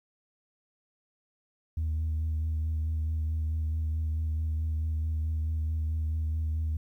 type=tone with vibrato; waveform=sine; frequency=78.8 Hz; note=D#2; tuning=23 cents sharp; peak=-25 dBFS; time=1.77-6.77 s; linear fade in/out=5 ms; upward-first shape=sine; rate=4.6 Hz; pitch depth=21 cents each way; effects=tanh soft clip ceiling -25 dBFS + 11-bit